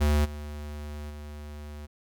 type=tone with level steps; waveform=square; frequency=74.2 Hz; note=D2; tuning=18 cents sharp; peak=-21 / -36 / -39 dBFS; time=0-1.87 s; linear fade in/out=20 ms; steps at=0.24 / 1.09 s; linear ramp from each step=20 ms; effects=none